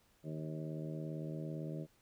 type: harmonic tone with a mistuned harmonic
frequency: 77.78 Hz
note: D#2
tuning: in tune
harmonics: 2 / 3 / 4 / 5 / 6 / 7 / 8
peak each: -41 / -50 / -47 / -50 / -56 / -51 / -53 dBFS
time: 0.23-1.87 s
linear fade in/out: 50 ms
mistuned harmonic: 8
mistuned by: +28 cents
effects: pink hiss -71 dBFS RMS until 2.01 s